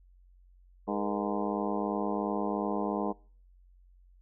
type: harmonic tone with a mistuned harmonic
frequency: 102.9 Hz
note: G#2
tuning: 16 cents flat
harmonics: 2 / 3 / 4 / 5 / 6 / 7 / 8 / 9 / 10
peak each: -34 / -36 / -37 / -38 / -39 / -39 / -40 / -41 / -41 dBFS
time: 0.87-3.13 s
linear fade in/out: 20 ms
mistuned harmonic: 5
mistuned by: -120 cents
effects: noise-tail reverb RT60 0.5 s tail -26 dB re dry + added 45 Hz sine -56 dBFS peak until 4.21 s